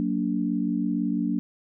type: chord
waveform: sine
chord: Gb augmented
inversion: none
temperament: just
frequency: 185 / 231.2 / 289.1 Hz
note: Gb3 / Bb3 / D4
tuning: 0 / -14 / -27 cents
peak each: -28 / -27 / -27 dBFS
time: 0-1.39 s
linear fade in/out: 0 ms
effects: none